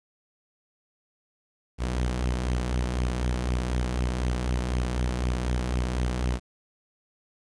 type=tone with flanger; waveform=sawtooth; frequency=61.74 Hz; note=B1; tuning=in tune; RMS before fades=-27 dBFS; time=1.78-6.4 s; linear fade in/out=50 ms; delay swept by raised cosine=0.33 to 6.13 ms; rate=4 Hz; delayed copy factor=+0.5; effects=resampled to 22050 Hz + 9-bit